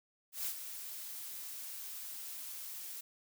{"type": "noise with ADSR envelope", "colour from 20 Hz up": "blue", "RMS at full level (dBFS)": -36, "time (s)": [0.32, 3.01], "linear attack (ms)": 140, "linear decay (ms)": 77, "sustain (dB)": -9, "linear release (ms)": 7, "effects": []}